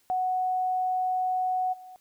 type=tone with level steps; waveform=sine; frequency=740 Hz; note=F#5; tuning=in tune; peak=-24 / -43 dBFS; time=0.1-1.96 s; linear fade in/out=0 ms; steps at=1.72 s; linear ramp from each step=20 ms; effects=white hiss -66 dBFS RMS until 2 s